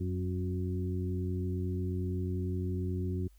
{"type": "harmonic tone with a mistuned harmonic", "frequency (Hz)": 91.2, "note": "F#2", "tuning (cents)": -24, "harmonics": [1, 2, 3, 4], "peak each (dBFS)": [-32, -38, -41, -40], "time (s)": [0, 3.28], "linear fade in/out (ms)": 10, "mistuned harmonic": 2, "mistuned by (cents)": 29, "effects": ["added 50 Hz sine -56 dBFS peak until 3.38 s", "white hiss -71 dBFS RMS until 3.38 s"]}